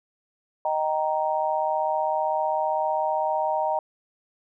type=chord; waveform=sine; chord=Eb major; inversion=none; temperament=just; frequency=622.3 / 777.8 / 933.4 Hz; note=Eb5 / G5 / Bb5; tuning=0 / -14 / +2 cents; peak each=-26 / -27 / -26 dBFS; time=0.65-3.79 s; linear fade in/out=2 ms; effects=none